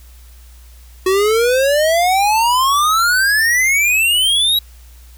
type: exponential sweep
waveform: square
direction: up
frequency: 369.3 to 3900 Hz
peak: -12 dBFS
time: 1.06-4.59 s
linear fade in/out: 5 ms
effects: added 60 Hz sine -38 dBFS peak until 5.17 s + white hiss -49 dBFS RMS until 5.17 s